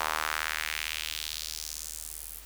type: tone with high-pass filter sweep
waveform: sawtooth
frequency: 77.78 Hz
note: D#2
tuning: in tune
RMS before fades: -35 dBFS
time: 0-2.4 s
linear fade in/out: 5 ms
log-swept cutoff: 970 to 12000 Hz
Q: 1.8
effects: added 50 Hz sine -50 dBFS peak until 2.45 s + white hiss -50 dBFS RMS until 2.45 s